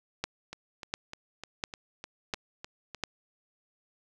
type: two click trains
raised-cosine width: 0.2 ms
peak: -23 / -13 dBFS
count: 9 / 5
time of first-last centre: 0.53-2.947 / 0.24-3.037 s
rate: 3.31 / 1.43 Hz
effects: none